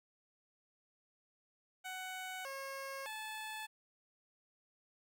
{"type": "tone with pitch steps", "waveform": "15% pulse", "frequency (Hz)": [746, 543, 868], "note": ["F#5", "C#5", "A5"], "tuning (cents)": [14, -36, -24], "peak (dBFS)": -36, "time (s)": [1.84, 3.67], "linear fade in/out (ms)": 20, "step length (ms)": 610, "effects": []}